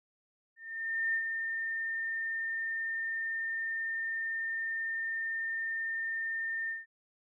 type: tone with ADSR envelope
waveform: sine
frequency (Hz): 1811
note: A6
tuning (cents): +49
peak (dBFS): -27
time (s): 0.56-6.86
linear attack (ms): 580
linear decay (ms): 80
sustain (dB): -5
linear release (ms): 170
effects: none